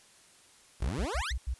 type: exponential sweep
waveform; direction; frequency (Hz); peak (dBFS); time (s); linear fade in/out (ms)
20% pulse; up; 40 to 2232; -28; 0.8-1.33; 20
type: tone bursts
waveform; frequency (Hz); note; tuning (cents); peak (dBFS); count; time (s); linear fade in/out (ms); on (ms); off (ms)
sine; 61.74; B1; 0; -29; 5; 0.82-1.542; 10; 74; 88
effects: white hiss -59 dBFS RMS until 1.59 s + resampled to 24000 Hz